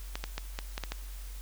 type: clicks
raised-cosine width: 0.2 ms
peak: -17 dBFS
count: 7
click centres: 0.155 / 0.24 / 0.38 / 0.589 / 0.779 / 0.837 / 0.92 s
effects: added 46 Hz sine -39 dBFS peak until 1.41 s + white hiss -52 dBFS RMS until 1.41 s

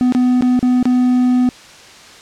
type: tone with dropouts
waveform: triangle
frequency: 250 Hz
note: B3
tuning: 21 cents sharp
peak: -8 dBFS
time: 0.01-1.49 s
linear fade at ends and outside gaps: 0 ms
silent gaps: 0.123-0.149 / 0.41-0.423 / 0.592-0.628 / 0.828-0.855 s
effects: white hiss -39 dBFS RMS until 2.21 s + low-pass 6000 Hz 12 dB/octave

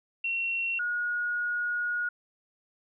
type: tone pair in turn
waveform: sine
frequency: 2727 / 1444.6 Hz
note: F7 / F#6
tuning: -42 / -42 cents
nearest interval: major seventh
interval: 1100 cents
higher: first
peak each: -27 dBFS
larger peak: neither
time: 0.24-0.79 / 0.79-2.09 s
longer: second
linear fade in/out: 5 ms
effects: none

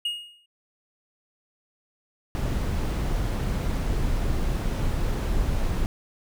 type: tone with exponential decay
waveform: triangle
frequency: 2865 Hz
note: F7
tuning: 44 cents sharp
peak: -21 dBFS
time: 0.05-0.46 s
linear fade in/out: 5 ms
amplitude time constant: 89 ms
type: noise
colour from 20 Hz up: brown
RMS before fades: -25 dBFS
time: 2.35-5.86 s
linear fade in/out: 0 ms
effects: none

